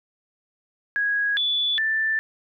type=tone with pitch steps; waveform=sine; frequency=1655 / 3455 / 1769 Hz; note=G#6 / A7 / A6; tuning=-6 / -32 / +9 cents; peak=-20 dBFS; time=0.96-2.19 s; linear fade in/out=0 ms; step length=410 ms; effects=none